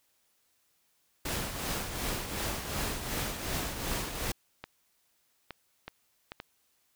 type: noise with tremolo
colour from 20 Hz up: pink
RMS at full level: -32 dBFS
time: 1.25-4.32 s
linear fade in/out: 5 ms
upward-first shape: triangle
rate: 2.7 Hz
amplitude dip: 60%
type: clicks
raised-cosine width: 0.3 ms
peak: -23 dBFS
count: 5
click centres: 4.64 / 5.507 / 5.88 / 6.319 / 6.401 s
effects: white hiss -72 dBFS RMS until 6.95 s